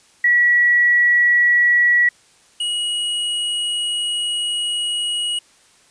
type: tone pair in turn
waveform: sine / square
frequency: 1933 / 2902 Hz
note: B6 / F#7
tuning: -38 / -34 cents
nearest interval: perfect fifth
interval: 704 cents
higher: second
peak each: -11 / -20 dBFS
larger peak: first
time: 0.24-2.09 / 2.6-5.39 s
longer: second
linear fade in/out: 5 ms
effects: white hiss -53 dBFS RMS until 5.9 s + resampled to 22050 Hz